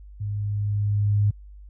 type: tone with level ramp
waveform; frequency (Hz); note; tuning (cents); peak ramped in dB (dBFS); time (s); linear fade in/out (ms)
sine; 103; G#2; -14; -26 to -16; 0.2-1.31; 10
effects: added 50 Hz sine -41 dBFS peak until 1.69 s